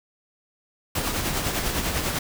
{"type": "noise with tremolo", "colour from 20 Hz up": "pink", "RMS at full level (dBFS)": -24, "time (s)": [0.95, 2.19], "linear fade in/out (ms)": 5, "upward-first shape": "triangle", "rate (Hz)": 10, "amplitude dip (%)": 50, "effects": []}